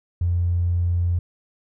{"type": "tone", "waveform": "triangle", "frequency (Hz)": 87.1, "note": "F2", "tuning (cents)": -4, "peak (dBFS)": -14, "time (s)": [0.21, 1.19], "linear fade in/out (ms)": 5, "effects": ["tanh soft clip ceiling -16 dBFS"]}